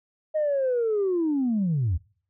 sine linear sweep, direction down, 628 to 72.7 Hz, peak -20 dBFS, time 0.34-1.98 s, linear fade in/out 20 ms, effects noise-tail reverb RT60 0.5 s tail -26 dB re dry + tanh soft clip ceiling -18 dBFS

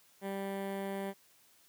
15% pulse tone with notch filter, 196 Hz, G3, in tune, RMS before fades -38 dBFS, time 0.21-1.14 s, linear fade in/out 50 ms, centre 5500 Hz, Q 0.51, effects white hiss -65 dBFS RMS until 1.68 s + high-pass 80 Hz 12 dB/octave

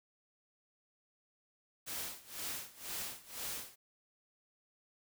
white noise with tremolo, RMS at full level -40 dBFS, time 1.86-3.76 s, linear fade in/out 20 ms, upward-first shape sine, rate 2 Hz, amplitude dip 90%, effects none

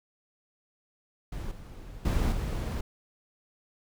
brown noise with level steps, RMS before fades -36 / -44 / -26 / -31 dBFS, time 1.32-2.81 s, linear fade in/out 5 ms, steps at 1.51 / 2.05 / 2.32 s, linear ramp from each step 5 ms, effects none

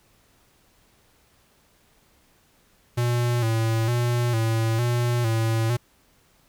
square tone with vibrato, 116.54 Hz, A#2, in tune, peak -21 dBFS, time 2.97-5.77 s, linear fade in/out 10 ms, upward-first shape square, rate 1.1 Hz, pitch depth 59 cents each way, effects pink hiss -61 dBFS RMS until 6.48 s

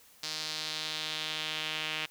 sawtooth tone with band-pass filter sweep, 155.56 Hz, D#3, in tune, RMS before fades -36 dBFS, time 0.23-2.06 s, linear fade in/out 5 ms, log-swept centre 4700 to 2800 Hz, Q 2.6, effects white hiss -59 dBFS RMS until 2.1 s

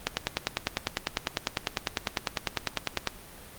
click train, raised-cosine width 0.2 ms, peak -7 dBFS, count 31, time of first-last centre 0.07-3.073 s, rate 9.99 Hz, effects pink hiss -47 dBFS RMS until 3.58 s + Opus 32 kbps

